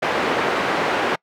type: band-pass noise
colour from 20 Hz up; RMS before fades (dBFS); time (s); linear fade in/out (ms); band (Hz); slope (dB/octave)
pink; -21; 0.02-1.16; 10; 340 to 2100; 12
effects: noise-tail reverb RT60 0.1 s tail -26 dB re dry